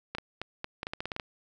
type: clicks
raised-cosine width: 0.3 ms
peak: -18 dBFS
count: 12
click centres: 0.15 / 0.184 / 0.416 / 0.644 / 0.831 / 0.869 / 0.935 / 1.005 / 1.056 / 1.118 / 1.164 / 1.198 s
effects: none